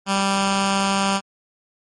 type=tone with notch filter; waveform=10% pulse; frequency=196 Hz; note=G3; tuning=in tune; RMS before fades=-20 dBFS; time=0.06-1.21 s; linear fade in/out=50 ms; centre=450 Hz; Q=0.87; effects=low-pass 11000 Hz 12 dB/octave + MP3 48 kbps